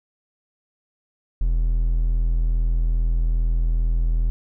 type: tone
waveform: triangle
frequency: 41.2 Hz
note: E1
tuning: in tune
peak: -15 dBFS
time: 1.41-4.3 s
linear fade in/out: 0 ms
effects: none